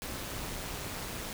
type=noise with amplitude modulation; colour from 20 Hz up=pink; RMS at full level=-36 dBFS; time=0.02-1.33 s; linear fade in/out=0 ms; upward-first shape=sine; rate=206 Hz; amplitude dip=65%; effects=none